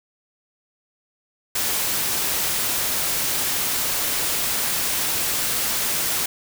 white noise, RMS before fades -23 dBFS, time 1.55-6.26 s, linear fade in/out 5 ms, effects none

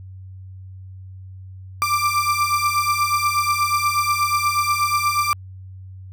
35% pulse beating tone pair, 1174.7 / 1183 Hz, D6 / D6, 0 / +12 cents, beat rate 8.3 Hz, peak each -20 / -18 dBFS, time 1.82-5.33 s, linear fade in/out 0 ms, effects added 94 Hz sine -35 dBFS peak until 6.12 s

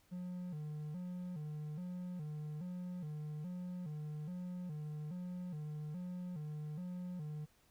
triangle tone with vibrato, 164.81 Hz, E3, in tune, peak -39 dBFS, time 0.11-7.46 s, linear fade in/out 20 ms, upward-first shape square, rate 1.2 Hz, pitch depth 150 cents each way, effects pink hiss -71 dBFS RMS until 7.7 s

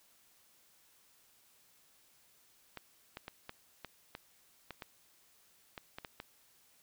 clicks, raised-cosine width 0.3 ms, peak -27 dBFS, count 12, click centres 2.773 / 3.171 / 3.281 / 3.494 / 3.847 / 4.151 / 4.707 / 4.822 / 5.778 / 5.985 / 6.048 / 6.201 s, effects white hiss -67 dBFS RMS until 6.82 s

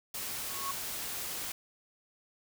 white noise, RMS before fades -38 dBFS, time 0.14-1.52 s, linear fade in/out 5 ms
sine tone with exponential growth, 1100 Hz, C#6, 14 cents flat, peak -31 dBFS, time 0.31-0.71 s, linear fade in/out 2 ms, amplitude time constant 86 ms
effects none

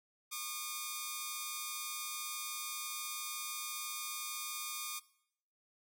5% pulse tone pair together, 1102.3 / 1211 Hz, C#6 / D#6, -10 / -47 cents, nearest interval major second, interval 163 cents, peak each -34 / -28 dBFS, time 0.31-5 s, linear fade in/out 20 ms, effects noise-tail reverb RT60 0.7 s tail -20 dB re dry + AAC 64 kbps

